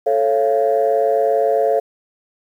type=chord; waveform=sine; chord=A augmented; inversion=none; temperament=just; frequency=440 / 550 / 687.5 Hz; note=A4 / C#5 / E#5; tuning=0 / -14 / -27 cents; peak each=-17 dBFS; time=0.06-1.8 s; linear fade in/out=10 ms; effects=tanh soft clip ceiling -6 dBFS + 8-bit